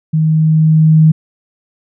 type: tone with level ramp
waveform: sine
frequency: 157.4 Hz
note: D#3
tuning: 20 cents sharp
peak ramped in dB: -9 to -3 dBFS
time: 0.13-1.12 s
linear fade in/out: 10 ms
effects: none